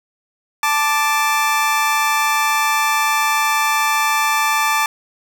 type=tone pair together; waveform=25% pulse; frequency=879.3 / 1174.7 Hz; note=A5 / D6; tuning=-1 / 0 cents; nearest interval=perfect fourth; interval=501 cents; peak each=-14 dBFS; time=0.63-4.86 s; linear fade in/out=2 ms; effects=none